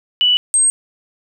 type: tone pair in turn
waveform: sine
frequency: 2960 / 8399 Hz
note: F#7 / C9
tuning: 0 / +6 cents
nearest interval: octave + tritone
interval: 1806 cents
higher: second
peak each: -10 dBFS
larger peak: neither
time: 0.21-0.37 / 0.54-0.7 s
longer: neither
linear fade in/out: 0 ms
effects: none